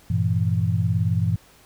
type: chord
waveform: sine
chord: E diminished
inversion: first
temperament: equal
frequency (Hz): 98 / 116.54 / 164.81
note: G2 / Bb2 / E3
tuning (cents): 0 / 0 / 0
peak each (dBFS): -22 / -23 / -24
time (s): 0.1-1.36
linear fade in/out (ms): 5
effects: pink hiss -53 dBFS RMS until 1.65 s